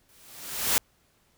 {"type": "noise with exponential growth", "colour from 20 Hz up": "white", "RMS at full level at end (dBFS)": -21, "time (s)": [0.09, 0.78], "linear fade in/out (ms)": 0, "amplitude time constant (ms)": 150, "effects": ["pink hiss -66 dBFS RMS until 1.37 s"]}